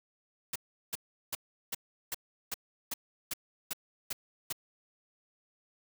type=noise bursts; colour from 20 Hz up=white; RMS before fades=-35 dBFS; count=11; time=0.53-4.527 s; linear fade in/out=5 ms; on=27 ms; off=370 ms; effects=none